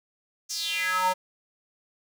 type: tone with high-pass filter sweep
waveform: square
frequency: 184.9 Hz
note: F#3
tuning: 1 cent flat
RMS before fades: -27 dBFS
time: 0.49-1.14 s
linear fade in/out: 20 ms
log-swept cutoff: 6200 to 710 Hz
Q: 5
effects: none